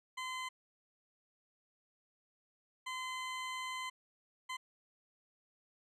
20% pulse tone bursts at uneven times, 1027 Hz, C6, 33 cents flat, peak -34 dBFS, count 3, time 0.17-0.49 / 2.86-3.9 / 4.49-4.57 s, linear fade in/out 10 ms, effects low-pass 8000 Hz 12 dB/octave

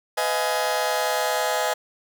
sawtooth chord, F half-diminished seventh, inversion second, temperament just, 502.9 / 628.6 / 698.5 / 838.1 Hz, Cb5 / Eb5 / F5 / Ab5, +31 / +18 / 0 / +16 cents, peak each -24 / -22 / -27 / -22 dBFS, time 0.17-1.74 s, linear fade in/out 10 ms, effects none

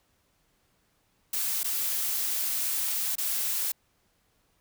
blue noise with dropouts, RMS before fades -29 dBFS, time 1.33-3.72 s, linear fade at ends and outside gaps 5 ms, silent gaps 1.633-1.643 / 3.155-3.181 s, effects pink hiss -70 dBFS RMS until 4.6 s

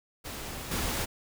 pink noise with level steps, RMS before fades -39 / -31 dBFS, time 0.24-1.06 s, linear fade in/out 20 ms, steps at 0.71 s, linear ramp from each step 5 ms, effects none

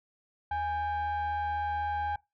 sine tone with frequency modulation, 825 Hz, G#5, 12 cents flat, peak -27 dBFS, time 0.51-2.16 s, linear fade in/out 5 ms, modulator 746 Hz, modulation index 0.58, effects noise-tail reverb RT60 0.2 s tail -22 dB re dry + tanh soft clip ceiling -27 dBFS

